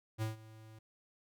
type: tone with ADSR envelope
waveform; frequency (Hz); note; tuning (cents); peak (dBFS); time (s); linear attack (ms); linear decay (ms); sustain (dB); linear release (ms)
square; 110; A2; 0; -33; 0.18-0.79; 40; 140; -20; 6
effects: none